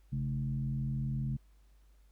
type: tone with frequency modulation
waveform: sine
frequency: 135.7 Hz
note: C#3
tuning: 36 cents flat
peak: -31 dBFS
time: 0.12-1.37 s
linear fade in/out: 10 ms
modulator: 79.5 Hz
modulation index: 0.77
effects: added 50 Hz sine -59 dBFS peak until 2.11 s + pink hiss -74 dBFS RMS until 2.11 s